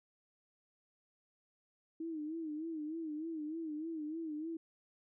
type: tone with vibrato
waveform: sine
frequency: 315.1 Hz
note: D#4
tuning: 22 cents sharp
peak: -38 dBFS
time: 2-4.57 s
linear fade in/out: 5 ms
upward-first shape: sine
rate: 3.3 Hz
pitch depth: 92 cents each way
effects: none